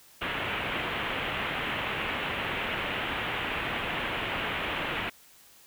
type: low-pass noise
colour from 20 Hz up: white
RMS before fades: -32 dBFS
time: 0.21-5.1 s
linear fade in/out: 10 ms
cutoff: 3100 Hz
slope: 48 dB/octave
effects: white hiss -56 dBFS RMS until 5.66 s